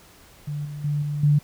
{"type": "tone with level steps", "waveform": "sine", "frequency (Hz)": 146.83, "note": "D3", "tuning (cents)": 0, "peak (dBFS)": [-26, -31, -21, -24, -14], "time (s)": [0.47, 1.39], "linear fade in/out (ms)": 10, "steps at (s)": [0.65, 0.84, 1.02, 1.23], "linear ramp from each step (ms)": 5, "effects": ["pink hiss -51 dBFS RMS until 1.43 s"]}